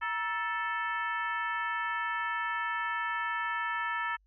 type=harmonic tone with a mistuned harmonic; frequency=440 Hz; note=A4; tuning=in tune; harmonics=2 / 3 / 4 / 5 / 6 / 7; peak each=-36 / -35 / -34 / -42 / -46 / -49 dBFS; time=0.01-4.17 s; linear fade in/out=20 ms; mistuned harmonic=2; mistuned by=+120 cents; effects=added 49 Hz sine -64 dBFS peak until 4.26 s